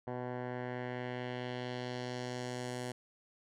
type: tone with low-pass filter sweep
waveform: 10% pulse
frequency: 124.4 Hz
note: B2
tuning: 13 cents sharp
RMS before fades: -40 dBFS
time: 0.07-2.92 s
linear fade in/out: 5 ms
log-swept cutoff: 1100 to 9600 Hz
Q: 1.4
effects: none